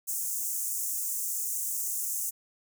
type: high-pass noise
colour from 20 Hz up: pink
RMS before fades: -32 dBFS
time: 0.07-2.31 s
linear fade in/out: 20 ms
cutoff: 6500 Hz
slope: 48 dB/octave
effects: none